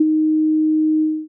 sine tone with ADSR envelope, 311.1 Hz, D#4, in tune, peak -8 dBFS, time 0-1.28 s, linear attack 8 ms, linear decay 29 ms, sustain -5 dB, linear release 260 ms, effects none

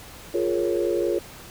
sine chord, Bb minor seventh, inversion second, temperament equal with one note detuned, 350.8 / 415.3 / 466.2 / 554.4 Hz, F4 / Ab4 / Bb4 / Db5, +8 / 0 / 0 / 0 cents, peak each -24 / -27 / -28 / -28 dBFS, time 0.34-1.19 s, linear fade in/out 5 ms, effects pink hiss -43 dBFS RMS until 1.5 s

